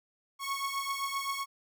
sawtooth beating tone pair, 1099 / 1106.7 Hz, C#6 / C#6, -15 / -3 cents, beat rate 7.7 Hz, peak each -31 / -32 dBFS, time 0.39-1.46 s, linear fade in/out 50 ms, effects none

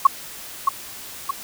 sine tone with echo, 1100 Hz, C#6, 14 cents flat, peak -6 dBFS, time 0.05-0.07 s, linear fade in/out 5 ms, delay 620 ms, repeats 2, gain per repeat -6 dB, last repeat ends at 1.31 s, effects white hiss -37 dBFS RMS until 1.43 s

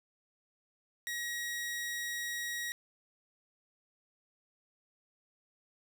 sawtooth tone, 1900 Hz, A#6, 33 cents sharp, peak -32 dBFS, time 1.07-2.72 s, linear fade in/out 0 ms, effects none

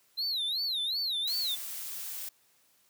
triangle tone with vibrato, 3987 Hz, B7, 16 cents sharp, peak -28 dBFS, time 0.17-1.56 s, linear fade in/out 20 ms, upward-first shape sine, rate 2.7 Hz, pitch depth 220 cents each way
blue noise, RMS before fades -39 dBFS, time 1.27-2.29 s, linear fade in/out 5 ms
effects white hiss -67 dBFS RMS until 2.89 s + high-pass 80 Hz 12 dB/octave

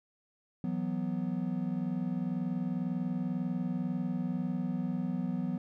triangle chord, E suspended second, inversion none, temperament equal, 164.81 / 185 / 246.9 Hz, E3 / F#3 / B3, 0 / 0 / 0 cents, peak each -35 / -32 / -33 dBFS, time 0.64-5.58 s, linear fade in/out 2 ms, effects none

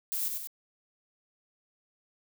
violet noise with echo, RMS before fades -32 dBFS, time 0.12-0.28 s, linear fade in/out 0 ms, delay 96 ms, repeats 2, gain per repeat -4 dB, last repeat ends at 0.472 s, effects none

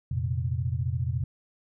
sine chord, F suspended fourth, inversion none, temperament equal, 87.31 / 116.54 / 130.81 Hz, F2 / Bb2 / C3, 0 / 0 / 0 cents, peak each -30 dBFS, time 0.11-1.24 s, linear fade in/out 5 ms, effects none

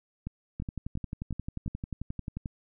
two click trains, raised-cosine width 5 ms, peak -22 / -22 dBFS, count 22 / 5, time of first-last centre 0.6-2.458 / 0.27-1.678 s, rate 11.3 / 2.84 Hz, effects none

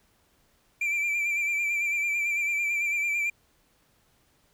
triangle tone with vibrato, 2353 Hz, D7, 3 cents sharp, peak -23 dBFS, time 0.81-3.3 s, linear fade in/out 5 ms, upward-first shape sine, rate 9 Hz, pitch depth 39 cents each way, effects pink hiss -66 dBFS RMS until 4.53 s

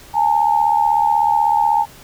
sine tone pair together, 830.6 / 906.8 Hz, G#5 / A#5, 0 / -48 cents, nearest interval major second, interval 152 cents, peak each -15 dBFS, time 0.13-1.86 s, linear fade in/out 50 ms, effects pink hiss -42 dBFS RMS until 2.03 s

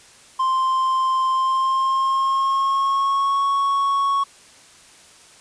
triangle tone with pitch glide, 1046.5 to 1108.7 Hz, C6 to C#6, 0 to 0 cents, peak -15 dBFS, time 0.39-4.24 s, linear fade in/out 10 ms, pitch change +100 cents, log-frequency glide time 1.31-3.44 s, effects white hiss -48 dBFS RMS until 5.4 s + resampled to 22050 Hz

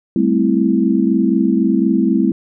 sine chord, A minor seventh, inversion third, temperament equal, 196 / 220 / 261.6 / 329.6 Hz, G3 / A3 / C4 / E4, 0 / 0 / 0 / 0 cents, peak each -17 dBFS, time 0.16-2.32 s, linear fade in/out 2 ms, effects none

